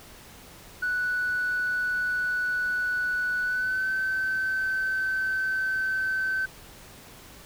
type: tone with pitch glide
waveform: sine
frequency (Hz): 1480 to 1536.6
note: F#6 to G6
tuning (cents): 0 to -35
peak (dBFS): -23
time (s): 0.82-6.46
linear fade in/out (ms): 10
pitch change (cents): +65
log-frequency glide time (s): 3.42-3.91
effects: tanh soft clip ceiling -21 dBFS + pink hiss -48 dBFS RMS until 7.45 s